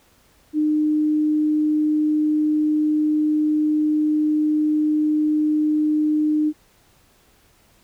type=tone; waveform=sine; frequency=304.4 Hz; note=D#4; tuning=38 cents flat; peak=-16 dBFS; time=0.53-6.53 s; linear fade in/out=50 ms; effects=pink hiss -57 dBFS RMS until 7.83 s